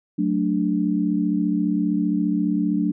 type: chord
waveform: sine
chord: D major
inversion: first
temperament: equal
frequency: 185 / 220 / 293.7 Hz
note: F#3 / A3 / D4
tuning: 0 / 0 / 0 cents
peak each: -23 / -24 / -22 dBFS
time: 0.18-2.92 s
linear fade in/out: 10 ms
effects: none